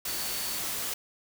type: tone in noise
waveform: sine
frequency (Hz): 4487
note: C#8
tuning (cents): +20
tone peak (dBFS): -40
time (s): 0.07-0.58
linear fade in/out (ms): 5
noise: white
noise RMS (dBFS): -33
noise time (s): 0.05-0.94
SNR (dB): -10
effects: none